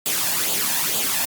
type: noise with flanger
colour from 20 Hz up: white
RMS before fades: -22 dBFS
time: 0.06-1.25 s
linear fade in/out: 0 ms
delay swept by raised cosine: 0.26 to 1.18 ms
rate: 2.2 Hz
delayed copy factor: +0.55
effects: high-pass 150 Hz 12 dB/octave + Opus 48 kbps